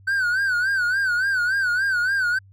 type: tone with vibrato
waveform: triangle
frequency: 1517 Hz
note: F#6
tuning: 43 cents sharp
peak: -17 dBFS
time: 0.07-2.39 s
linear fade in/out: 10 ms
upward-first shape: sine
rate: 3.5 Hz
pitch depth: 110 cents each way
effects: added 97 Hz sine -47 dBFS peak until 2.52 s